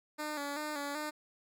10% pulse tone with vibrato, 293.7 Hz, D4, in tune, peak -28 dBFS, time 0.18-1.11 s, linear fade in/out 20 ms, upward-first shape square, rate 2.6 Hz, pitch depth 51 cents each way, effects none

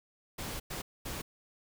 pink noise bursts at uneven times, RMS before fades -39 dBFS, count 3, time 0.38-0.6 / 0.7-0.82 / 1.05-1.22 s, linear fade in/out 10 ms, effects none

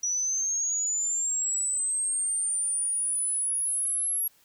sine linear sweep, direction up, 5830 to 11330 Hz, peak -25 dBFS, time 0.03-4.28 s, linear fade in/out 5 ms, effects white hiss -62 dBFS RMS until 4.44 s

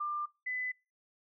sine tone pair in turn, 1193 / 2006 Hz, D6 / B6, +27 / +26 cents, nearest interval major sixth, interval 899 cents, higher second, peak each -32 / -33 dBFS, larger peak first, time 0-0.26 / 0.46-0.72 s, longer neither, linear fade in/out 10 ms, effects noise-tail reverb RT60 0.3 s tail -26 dB re dry

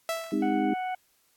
sawtooth tone with exponential decay, 659.3 Hz, E5, in tune, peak -22 dBFS, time 0.09-0.65 s, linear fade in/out 1 ms, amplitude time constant 120 ms
sine chord, Ab major seventh, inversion none, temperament equal with one note detuned, 207.7 / 261.6 / 311.1 / 400.9 Hz, Ab3 / C4 / Eb4 / G4, 0 / 0 / 0 / +39 cents, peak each -30 / -30 / -27 / -33 dBFS, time 0.32-0.74 s, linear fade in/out 5 ms
harmonic tone, 740 Hz, F#5, in tune, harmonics 1 / 2 / 3 / 4, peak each -29 / -42 / -41 / -51 dBFS, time 0.42-0.95 s, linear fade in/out 5 ms
effects white hiss -67 dBFS RMS until 1.36 s + AAC 64 kbps

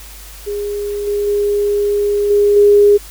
sine tone with level steps, 410 Hz, G#4, 22 cents flat, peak -18 / -14 / -12 / -8 / -5 dBFS, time 0.46-2.98 s, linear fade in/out 20 ms, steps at 1.07 / 1.27 / 2.3 / 2.56 s, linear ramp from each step 5 ms, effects added 50 Hz sine -35 dBFS peak until 3.1 s + white hiss -37 dBFS RMS until 3.1 s

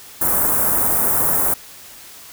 white band-stop noise, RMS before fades -17 dBFS, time 0.21-1.54 s, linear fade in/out 5 ms, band 1400 to 9800 Hz, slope 24 dB/octave, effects white hiss -40 dBFS RMS until 2.32 s

